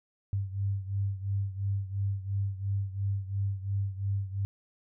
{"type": "beating tone pair", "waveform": "sine", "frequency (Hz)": [98, 100.9], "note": ["G2", "G#2"], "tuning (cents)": [0, -49], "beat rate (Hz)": 2.9, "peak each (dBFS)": [-30, -34], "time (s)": [0.33, 4.45], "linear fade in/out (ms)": 0, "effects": []}